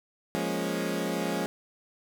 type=chord; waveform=20% pulse; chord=Bb minor seventh; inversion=second; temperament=equal; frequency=174.61 / 207.7 / 233.1 / 277.2 Hz; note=F3 / Ab3 / Bb3 / Db4; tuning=0 / 0 / 0 / 0 cents; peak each=-28 / -28 / -32 / -29 dBFS; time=0.35-1.46 s; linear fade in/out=0 ms; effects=none